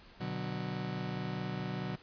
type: chord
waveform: 35% pulse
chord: B minor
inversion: none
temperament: just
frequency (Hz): 123.47 / 148.16 / 185.21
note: B2 / D3 / F#3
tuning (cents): 0 / +16 / +2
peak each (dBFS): -39 / -39 / -37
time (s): 0.2-1.96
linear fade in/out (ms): 10
effects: pink hiss -57 dBFS RMS until 2.02 s + resampled to 11025 Hz